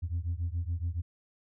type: beating tone pair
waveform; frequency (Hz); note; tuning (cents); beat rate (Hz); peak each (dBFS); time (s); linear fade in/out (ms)
sine; 82.41 / 89.51; E2 / F2; 0 / +43; 7.1; -31 / -32; 0.02-1.02; 20
effects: tanh soft clip ceiling -26 dBFS